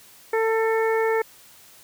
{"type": "harmonic tone with a mistuned harmonic", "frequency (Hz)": 446.7, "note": "A4", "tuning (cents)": 26, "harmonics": [1, 2, 3, 4, 5], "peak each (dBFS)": [-20, -27, -33, -30, -33], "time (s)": [0.33, 1.22], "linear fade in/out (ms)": 5, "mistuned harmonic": 5, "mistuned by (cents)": -28, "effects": ["white hiss -50 dBFS RMS until 1.83 s"]}